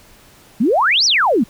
sine exponential two-way sweep, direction up then down, 196.3 to 5980 to 196.3 Hz, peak -11 dBFS, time 0.6-1.44 s, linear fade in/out 10 ms, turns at 1.05 s, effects pink hiss -47 dBFS RMS until 1.49 s

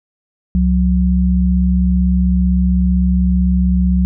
sine tone pair together, 66.8 / 182.5 Hz, C2 / F#3, +36 / -24 cents, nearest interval octave + perfect fourth, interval 1740 cents, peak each -13 dBFS, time 0.55-4.05 s, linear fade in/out 0 ms, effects none

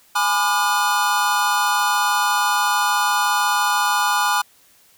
square chord, G# diminished seventh, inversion none, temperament just, 830.6 / 996.7 / 1196.1 / 1435.3 Hz, G#5 / B5 / D6 / F6, 0 / +16 / +31 / +47 cents, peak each -23 dBFS, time 0.15-4.42 s, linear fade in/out 10 ms, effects white hiss -54 dBFS RMS until 4.97 s

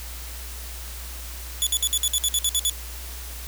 15% pulse tone bursts, 3438 Hz, A7, 41 cents flat, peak -12 dBFS, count 11, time 1.62-2.697 s, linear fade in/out 0 ms, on 47 ms, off 56 ms, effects added 60 Hz sine -35 dBFS peak until 3.47 s + white hiss -39 dBFS RMS until 3.47 s

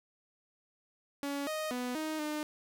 sawtooth tone with pitch steps, 282.3 / 622 / 248 / 312.3 / 302.2 Hz, C#4 / D#5 / B3 / D#4 / D4, +32 / -1 / +7 / +7 / +50 cents, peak -30 dBFS, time 1.23-2.43 s, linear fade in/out 0 ms, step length 240 ms, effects none

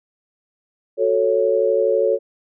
sine chord, F# minor, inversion none, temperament equal with one note detuned, 370 / 442.3 / 554.4 Hz, F#4 / A4 / C#5, 0 / +9 / 0 cents, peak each -22 / -18 / -18 dBFS, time 0.97-2.19 s, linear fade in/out 50 ms, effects none

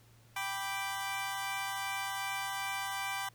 20% pulse chord, G major, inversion none, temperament equal, 784 / 987.8 / 1174.7 Hz, G5 / B5 / D6, 0 / 0 / 0 cents, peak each -33 / -35 / -36 dBFS, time 0.36-3.29 s, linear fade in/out 5 ms, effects added 115 Hz sine -60 dBFS peak until 3.34 s + pink hiss -65 dBFS RMS until 3.34 s

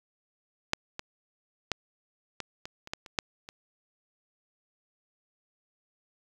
clicks, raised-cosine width 0.2 ms, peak -7 / -18 / -10 / -17 / -22 / -26 / -15 / -28 / -8 / -25 dBFS, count 10, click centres 0.734 / 0.994 / 1.717 / 2.403 / 2.655 / 2.874 / 2.935 / 3.062 / 3.188 / 3.489 s, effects 8-bit

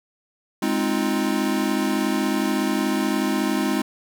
square chord, F minor seventh, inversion first, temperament equal with one note detuned, 207.7 / 261.6 / 312.7 / 349.2 Hz, Ab3 / C4 / Eb4 / F4, 0 / 0 / +9 / 0 cents, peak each -26 / -26 / -26 / -29 dBFS, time 0.62-3.82 s, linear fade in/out 5 ms, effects none

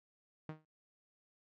sawtooth tone with exponential decay, 155.9 Hz, D#3, 4 cents sharp, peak -35 dBFS, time 0.49-0.65 s, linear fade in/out 2 ms, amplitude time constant 33 ms, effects noise-tail reverb RT60 0.2 s tail -26 dB re dry + low-pass 2000 Hz 12 dB/octave

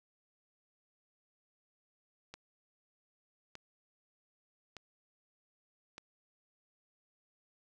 click train, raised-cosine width 0.2 ms, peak -29 dBFS, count 4, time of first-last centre 2.34-5.981 s, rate 0.824 Hz, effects none

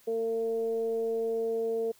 sine tone with frequency modulation, 453.7 Hz, A#4, 47 cents flat, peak -27 dBFS, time 0.07-1.92 s, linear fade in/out 10 ms, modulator 227 Hz, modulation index 0.37, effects white hiss -61 dBFS RMS until 1.99 s

